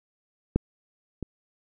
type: clicks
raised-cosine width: 3 ms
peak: -8 / -19 dBFS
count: 2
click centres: 0.56 / 1.227 s
effects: none